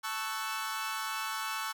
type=chord; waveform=sawtooth; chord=F# minor seventh; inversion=first; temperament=equal with one note detuned; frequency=880 / 1108.7 / 1318.5 / 1501.5 Hz; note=A5 / C#6 / E6 / F#6; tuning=0 / 0 / 0 / +25 cents; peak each=-36 / -35 / -35 / -37 dBFS; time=0.03-1.73 s; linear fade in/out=20 ms; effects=none